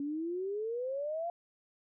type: exponential sweep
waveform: sine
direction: up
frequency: 278.9 to 701 Hz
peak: -33 dBFS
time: 0-1.3 s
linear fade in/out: 2 ms
effects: none